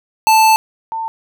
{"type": "tone pair in turn", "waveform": ["square", "sine"], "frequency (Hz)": [880, 897.5], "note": ["A5", "A5"], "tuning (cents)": [0, 34], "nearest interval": "unison", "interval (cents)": 34, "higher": "second", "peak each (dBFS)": [-8, -19], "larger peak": "first", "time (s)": [[0.27, 0.56], [0.92, 1.08]], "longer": "first", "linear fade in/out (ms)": 0, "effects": []}